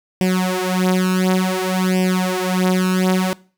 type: tone with flanger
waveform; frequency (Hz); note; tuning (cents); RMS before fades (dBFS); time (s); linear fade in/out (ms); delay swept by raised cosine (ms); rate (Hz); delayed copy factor
sawtooth; 185; F#3; 0; -17; 0.21-3.33; 0; 0.37 to 6.17; 0.56; +0.95
effects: noise-tail reverb RT60 0.4 s tail -22 dB re dry

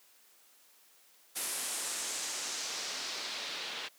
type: noise with low-pass filter sweep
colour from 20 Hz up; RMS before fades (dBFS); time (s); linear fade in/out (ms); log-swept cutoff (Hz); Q
white; -38; 1.35-3.89; 20; 11000 to 3400; 1.7
effects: white hiss -63 dBFS RMS until 3.98 s + high-pass 300 Hz 12 dB/octave

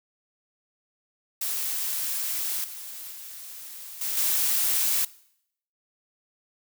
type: noise with level steps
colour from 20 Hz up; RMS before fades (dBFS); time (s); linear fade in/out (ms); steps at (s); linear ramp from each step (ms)
blue; -29 / -39 / -41 / -29 / -24; 1.41-5.05; 5; 2.64 / 3.11 / 4.01 / 4.17; 2
effects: noise-tail reverb RT60 0.7 s tail -20 dB re dry

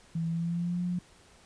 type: tone with pitch glide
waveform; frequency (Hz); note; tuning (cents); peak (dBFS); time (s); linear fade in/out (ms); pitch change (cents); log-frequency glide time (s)
sine; 164.81 to 177.66; E3 to F3; 0 to +30; -28; 0.15-0.99; 5; +130; 0.27-0.82
effects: pink hiss -58 dBFS RMS until 1.45 s + resampled to 22050 Hz

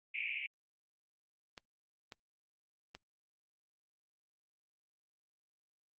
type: band-pass noise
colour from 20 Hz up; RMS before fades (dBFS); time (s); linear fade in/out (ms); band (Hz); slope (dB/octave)
pink; -40; 0.14-0.47; 10; 2200 to 2700; 96
type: clicks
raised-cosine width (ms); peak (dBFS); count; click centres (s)
0.2; -30; 3; 1.578 / 2.122 / 2.95
effects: Opus 48 kbps

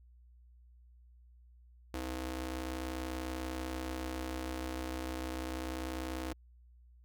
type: ring-modulated tone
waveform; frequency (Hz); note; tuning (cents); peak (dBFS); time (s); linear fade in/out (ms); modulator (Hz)
sawtooth; 193.7; G3; -20; -30; 1.94-6.33; 0; 127
effects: added 60 Hz sine -57 dBFS peak until 7.04 s

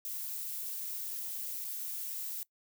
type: noise with dropouts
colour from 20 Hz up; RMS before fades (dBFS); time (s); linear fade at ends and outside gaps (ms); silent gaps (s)
violet; -39; 0.05-2.43; 0; 1.644-1.649
effects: noise-tail reverb RT60 0.1 s tail -22 dB re dry

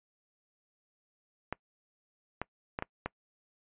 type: clicks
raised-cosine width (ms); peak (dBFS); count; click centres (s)
0.5; -18; 5; 1.526 / 2.416 / 2.789 / 2.824 / 3.06
effects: noise-tail reverb RT60 0.1 s tail -24 dB re dry + resampled to 8000 Hz

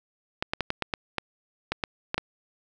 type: clicks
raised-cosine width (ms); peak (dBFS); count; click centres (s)
0.3; -10; 11; 0.425 / 0.535 / 0.607 / 0.704 / 0.823 / 0.938 / 1.183 / 1.72 / 1.838 / 2.144 / 2.18
effects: none

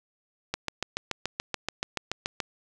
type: click train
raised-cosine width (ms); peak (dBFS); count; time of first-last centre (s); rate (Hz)
0.2; -11; 14; 0.54-2.402; 6.98
effects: none

